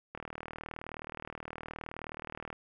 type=click train; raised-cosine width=0.5 ms; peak=-25 dBFS; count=94; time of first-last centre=0.15-2.529 s; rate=39.1 Hz; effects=none